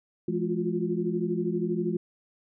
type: tone cluster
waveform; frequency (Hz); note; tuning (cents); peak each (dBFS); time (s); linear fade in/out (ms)
sine; 170.4 / 212.1 / 347.1 / 359.6; F3 / G#3 / F4 / F#4; -42 / +37 / -11 / -49; -31; 0.28-1.97; 5
effects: none